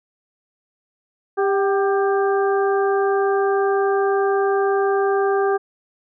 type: harmonic tone with a mistuned harmonic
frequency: 396.6 Hz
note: G4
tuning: 20 cents sharp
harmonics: 1 / 2 / 3 / 4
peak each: -17 / -23 / -27 / -29 dBFS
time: 1.37-5.58 s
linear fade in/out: 20 ms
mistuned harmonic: 2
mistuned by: -41 cents
effects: none